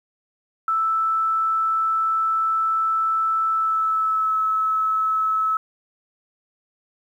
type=tone with pitch glide; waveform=sine; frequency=1318.5 to 1298.8 Hz; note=E6 to E6; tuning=0 to -26 cents; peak=-18 dBFS; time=0.68-5.57 s; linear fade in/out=2 ms; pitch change=-26 cents; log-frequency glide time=3.5-4.34 s; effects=9-bit